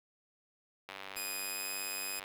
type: click train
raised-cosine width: 0.3 ms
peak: -27 dBFS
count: 132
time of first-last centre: 0.89-2.239 s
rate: 97.1 Hz
type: tone with pitch glide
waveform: 10% pulse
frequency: 2489 to 2506 Hz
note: D#7 to D#7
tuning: 0 to +12 cents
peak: -29 dBFS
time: 1.16-2.2 s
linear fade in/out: 10 ms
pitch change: +12 cents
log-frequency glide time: 1.41-1.62 s
effects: high-pass 300 Hz 12 dB/octave + 8-bit